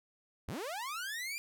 sawtooth linear sweep, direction up, 55 to 2411 Hz, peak -34 dBFS, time 0.48-1.38 s, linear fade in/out 0 ms, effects none

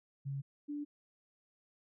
sine tone pair in turn, 138.3 / 292.3 Hz, C#3 / D4, -4 / -8 cents, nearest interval octave + minor second, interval 1296 cents, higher second, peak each -36 / -37 dBFS, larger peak first, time 0.25-0.42 / 0.68-0.85 s, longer neither, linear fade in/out 20 ms, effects none

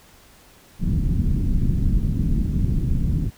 pink low-pass noise, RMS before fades -20 dBFS, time 0.79-3.31 s, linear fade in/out 50 ms, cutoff 230 Hz, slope 24 dB/octave, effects pink hiss -51 dBFS RMS until 3.37 s

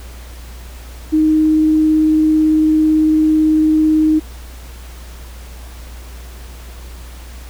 sine tone with vibrato, 311.1 Hz, D#4, in tune, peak -9 dBFS, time 1.12-4.2 s, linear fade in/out 20 ms, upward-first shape triangle, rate 18 Hz, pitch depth 8 cents each way, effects added 60 Hz sine -31 dBFS peak until 7.49 s + pink hiss -40 dBFS RMS until 7.49 s

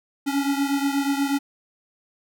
square beating tone pair, 277.2 / 285.5 Hz, C#4 / D4, 0 / -49 cents, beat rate 8.3 Hz, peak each -23 / -27 dBFS, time 0.26-1.39 s, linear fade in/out 20 ms, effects none

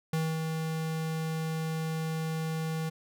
square tone with ADSR envelope, 160 Hz, D#3, 49 cents sharp, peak -27 dBFS, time 0.13-2.9 s, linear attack 4 ms, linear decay 240 ms, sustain -4 dB, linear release 15 ms, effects none

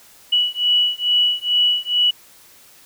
sine beating tone pair, 2941 / 2943.3 Hz, F#7 / F#7, -11 / -10 cents, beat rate 2.3 Hz, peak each -18 dBFS, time 0.32-2.11 s, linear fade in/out 10 ms, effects white hiss -48 dBFS RMS until 2.85 s

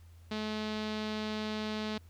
sawtooth tone with low-pass filter, 214.9 Hz, A3, 41 cents flat, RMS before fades -36 dBFS, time 0.31-1.98 s, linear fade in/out 5 ms, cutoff 4100 Hz, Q 2.5, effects added 84 Hz sine -52 dBFS peak until 2.09 s + pink hiss -67 dBFS RMS until 2.09 s

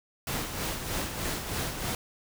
pink noise with tremolo, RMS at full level -31 dBFS, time 0.27-1.95 s, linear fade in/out 2 ms, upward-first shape sine, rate 3.2 Hz, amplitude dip 50%, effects none

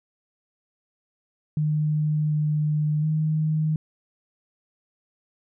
sine tone with pitch steps, 152.2 / 151.3 / 155.5 Hz, D#3 / D#3 / D#3, -38 / -48 / -1 cents, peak -20 dBFS, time 1.57-3.76 s, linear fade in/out 2 ms, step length 730 ms, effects none

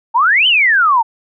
sine exponential two-way sweep, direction up then down, 870 to 3117 to 870 Hz, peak -8 dBFS, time 0.14-1.03 s, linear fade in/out 20 ms, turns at 0.47 s, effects none

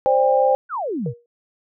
sine chord, C suspended second, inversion none, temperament equal with one note detuned, 523.3 / 587.3 / 800.5 Hz, C5 / D5 / G5, 0 / 0 / +36 cents, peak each -16 / -21 / -18 dBFS, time 0.06-0.55 s, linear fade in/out 0 ms
sine exponential sweep, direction down, 1568 to 103.83 Hz, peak -22 dBFS, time 0.69-1.14 s, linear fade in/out 50 ms
sine tone with exponential decay, 475.5 Hz, A#4, 34 cents sharp, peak -23 dBFS, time 1.06-1.26 s, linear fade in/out 2 ms, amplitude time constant 42 ms
effects none

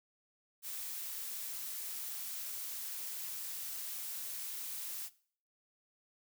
blue noise, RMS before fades -42 dBFS, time 0.62-5.1 s, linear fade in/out 50 ms, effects noise-tail reverb RT60 0.5 s tail -19 dB re dry

